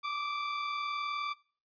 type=tone pair together; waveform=sawtooth; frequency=1165.3 / 1205 Hz; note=D6 / D6; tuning=-14 / +44 cents; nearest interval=minor second; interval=58 cents; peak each=-30 / -38 dBFS; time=0.03-1.34 s; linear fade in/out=20 ms; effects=noise-tail reverb RT60 0.4 s tail -21 dB re dry + resampled to 11025 Hz